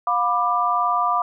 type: chord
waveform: sine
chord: B diminished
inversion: second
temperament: just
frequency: 711.2 / 987.8 / 1185.3 Hz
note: F5 / B5 / D6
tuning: +31 / 0 / +16 cents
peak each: -23 / -23 / -20 dBFS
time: 0.07-1.22 s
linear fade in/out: 2 ms
effects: none